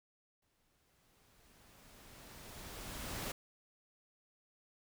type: noise with exponential growth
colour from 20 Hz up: pink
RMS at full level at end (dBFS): -40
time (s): 0.42-3.32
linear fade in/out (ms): 5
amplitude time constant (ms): 630
effects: none